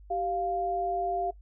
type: tone pair together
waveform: sine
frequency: 387.2 / 698.5 Hz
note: G4 / F5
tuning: -21 / 0 cents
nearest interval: minor seventh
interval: 1021 cents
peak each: -33 / -28 dBFS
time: 0.1-1.31 s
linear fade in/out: 10 ms
effects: noise-tail reverb RT60 0.1 s tail -19 dB re dry + added 50 Hz sine -48 dBFS peak until 1.41 s